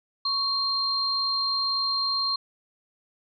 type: tone pair together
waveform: sine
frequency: 1108.7 / 4186 Hz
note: C#6 / C8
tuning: 0 / 0 cents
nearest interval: octave + major seventh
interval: 2300 cents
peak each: -30 / -24 dBFS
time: 0.25-2.36 s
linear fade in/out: 5 ms
effects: none